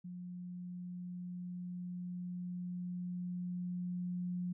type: tone with level ramp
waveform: sine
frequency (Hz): 178.6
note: F3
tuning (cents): +39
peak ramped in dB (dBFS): -43 to -35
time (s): 0.04-4.53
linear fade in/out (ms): 10
effects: none

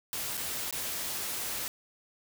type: noise with dropouts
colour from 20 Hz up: white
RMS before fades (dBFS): -35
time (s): 0.13-1.68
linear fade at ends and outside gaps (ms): 0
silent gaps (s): 0.371-0.376 / 0.709-0.726
effects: none

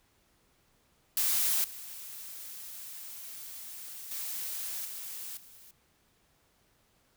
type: noise with level steps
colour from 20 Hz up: blue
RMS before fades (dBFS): -28 / -44 / -37 / -41 / -54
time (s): 1.17-5.71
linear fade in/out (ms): 2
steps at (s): 1.64 / 4.11 / 4.85 / 5.37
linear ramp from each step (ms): 2
effects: pink hiss -69 dBFS RMS until 7.16 s

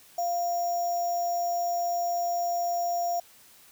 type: tone with sample-and-hold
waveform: sine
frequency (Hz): 696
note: F5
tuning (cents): -6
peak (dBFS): -25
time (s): 0.18-3.2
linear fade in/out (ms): 5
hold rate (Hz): 6300
effects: white hiss -55 dBFS RMS until 3.71 s

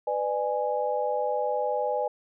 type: chord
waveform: sine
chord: G# diminished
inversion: first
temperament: just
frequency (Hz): 498.4 / 598 / 830.6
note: B4 / D5 / G#5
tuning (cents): +16 / +31 / 0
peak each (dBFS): -29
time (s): 0.07-2.08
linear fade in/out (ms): 5
effects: none

